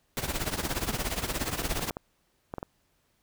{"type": "noise with tremolo", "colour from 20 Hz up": "pink", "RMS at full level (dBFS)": -28, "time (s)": [0.17, 1.9], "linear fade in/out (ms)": 0, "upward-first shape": "triangle", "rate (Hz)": 17, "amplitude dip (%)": 85}
{"type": "tone with exponential decay", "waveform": "40% pulse", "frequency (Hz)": 213.7, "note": "G#3", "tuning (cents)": 50, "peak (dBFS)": -26, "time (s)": [0.89, 0.97], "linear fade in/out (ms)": 0, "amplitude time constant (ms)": 16}
{"type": "clicks", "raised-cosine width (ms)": 1, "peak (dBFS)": -20, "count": 7, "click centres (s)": [1.62, 1.794, 1.908, 1.969, 2.539, 2.583, 2.629]}
{"effects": ["pink hiss -71 dBFS RMS until 3.22 s"]}